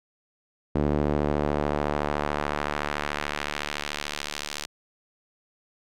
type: tone with band-pass filter sweep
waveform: sawtooth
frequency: 73.7 Hz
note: D2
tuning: 7 cents sharp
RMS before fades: -28 dBFS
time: 0.75-4.66 s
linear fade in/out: 5 ms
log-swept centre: 330 to 5100 Hz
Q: 0.84
effects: none